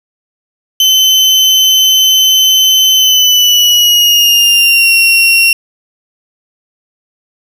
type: tone with pitch glide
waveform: 35% pulse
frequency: 3057 to 2739 Hz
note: G7 to F7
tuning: -44 to -34 cents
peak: -3 dBFS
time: 0.8-5.53 s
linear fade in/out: 2 ms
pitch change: -190 cents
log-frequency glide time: 2.95-4.93 s
effects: none